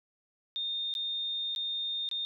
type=tone with dropouts; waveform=sine; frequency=3650 Hz; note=A#7; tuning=37 cents flat; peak=-31 dBFS; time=0.56-2.25 s; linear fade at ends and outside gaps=0 ms; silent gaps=0.939-0.951 / 1.55-1.561 / 2.089-2.113 s; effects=none